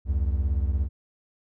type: beating tone pair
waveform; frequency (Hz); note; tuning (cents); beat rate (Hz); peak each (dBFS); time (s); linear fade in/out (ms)
triangle; 66.9 / 83.9; C2 / E2; +39 / +31; 17; -21 / -26; 0.05-0.89; 50
effects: none